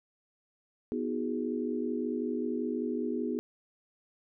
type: chord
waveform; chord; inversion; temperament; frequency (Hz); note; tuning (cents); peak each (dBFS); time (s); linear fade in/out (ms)
sine; G# minor seventh; first; equal with one note detuned; 246.9 / 316.9 / 370 / 415.3; B3 / D#4 / F#4 / G#4; 0 / +32 / 0 / 0; -33 / -36 / -38 / -36; 0.92-3.39; 0
effects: none